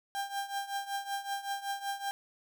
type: tone with tremolo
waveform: 35% pulse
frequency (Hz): 796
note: G5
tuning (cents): +26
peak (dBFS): -29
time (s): 0.15-2.11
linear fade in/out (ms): 0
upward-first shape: triangle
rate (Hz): 5.3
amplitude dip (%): 85
effects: none